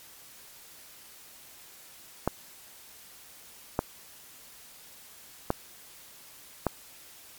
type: clicks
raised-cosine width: 1 ms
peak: -10 dBFS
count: 4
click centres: 2.276 / 3.791 / 5.504 / 6.667 s
effects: white hiss -51 dBFS RMS until 7.38 s + MP3 96 kbps